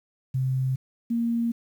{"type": "tone pair in turn", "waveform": "sine", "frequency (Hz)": [130.81, 233.1], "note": ["C3", "A#3"], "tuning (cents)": [0, 0], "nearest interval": "minor seventh", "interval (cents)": 1000, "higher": "second", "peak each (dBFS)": -22, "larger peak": "neither", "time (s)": [[0.34, 0.76], [1.1, 1.52]], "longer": "neither", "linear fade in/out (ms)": 10, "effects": ["9-bit"]}